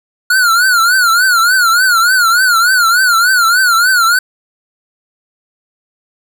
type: tone with vibrato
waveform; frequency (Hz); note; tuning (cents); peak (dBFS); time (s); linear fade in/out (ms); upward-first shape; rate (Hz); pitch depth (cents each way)
square; 1434; F6; +45; -8; 0.3-4.19; 5; triangle; 3.4; 150
effects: none